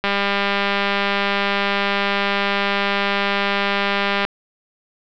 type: click train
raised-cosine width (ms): 0.3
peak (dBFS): -3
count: 843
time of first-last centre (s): 0.04-4.25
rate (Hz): 200
effects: low-pass 4000 Hz 12 dB/octave